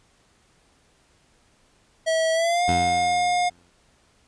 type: tone with pitch glide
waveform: square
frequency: 647 to 713.8 Hz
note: E5 to F5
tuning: -32 to +38 cents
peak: -20 dBFS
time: 2.06-3.5 s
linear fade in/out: 20 ms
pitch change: +170 cents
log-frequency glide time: 2.33-2.65 s
type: tone with exponential decay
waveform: 15% pulse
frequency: 87 Hz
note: F2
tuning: 6 cents flat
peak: -16 dBFS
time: 2.68-3.7 s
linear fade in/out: 5 ms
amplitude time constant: 220 ms
effects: pink hiss -61 dBFS RMS until 4.27 s + resampled to 22050 Hz